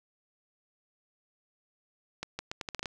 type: accelerating click train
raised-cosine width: 0.2 ms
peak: -18 dBFS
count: 9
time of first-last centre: 2.23-2.858 s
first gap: 160 ms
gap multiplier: 0.78
effects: none